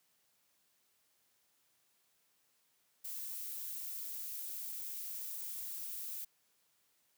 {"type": "noise", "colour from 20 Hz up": "violet", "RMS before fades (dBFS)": -43, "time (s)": [3.04, 6.25], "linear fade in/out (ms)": 10, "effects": ["white hiss -75 dBFS RMS until 7.17 s", "high-pass 80 Hz 12 dB/octave"]}